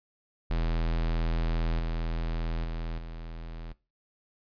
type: tone with level steps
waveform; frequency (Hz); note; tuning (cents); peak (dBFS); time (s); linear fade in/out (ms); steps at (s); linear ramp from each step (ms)
square; 41.2; E1; 0; -26 / -29 / -32 / -38; 0.5-3.73; 10; 1.79 / 2.64 / 2.98; 2
effects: noise-tail reverb RT60 0.3 s tail -21 dB re dry + resampled to 11025 Hz